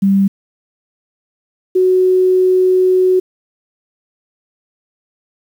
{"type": "tone pair in turn", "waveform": "sine", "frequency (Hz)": [196.1, 370.2], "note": ["G3", "F#4"], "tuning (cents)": [1, 1], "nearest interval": "major seventh", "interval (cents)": 1100, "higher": "second", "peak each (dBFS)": -8, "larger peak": "neither", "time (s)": [[0.02, 0.28], [1.75, 3.2]], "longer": "second", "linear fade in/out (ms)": 10, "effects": ["7-bit"]}